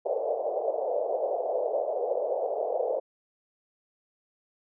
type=band-pass noise; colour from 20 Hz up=pink; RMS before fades=-29 dBFS; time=0.05-3 s; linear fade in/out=10 ms; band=470 to 690 Hz; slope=48 dB/octave; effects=none